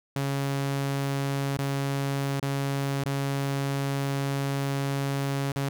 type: tone with dropouts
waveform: sawtooth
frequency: 138.59 Hz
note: C#3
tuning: in tune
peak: -22 dBFS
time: 0.16-5.69 s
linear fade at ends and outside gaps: 2 ms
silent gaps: 1.571-1.588 / 2.399-2.427 / 3.037-3.058 / 5.519-5.56 s
effects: none